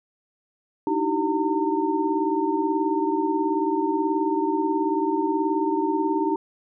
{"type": "tone cluster", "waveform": "sine", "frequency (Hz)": [302.9, 321.4, 383.6, 911], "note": ["D#4", "E4", "G4", "A#5"], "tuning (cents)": [-46, -44, -37, -40], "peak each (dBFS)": -26, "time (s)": [0.87, 6.36], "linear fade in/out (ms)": 2, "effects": []}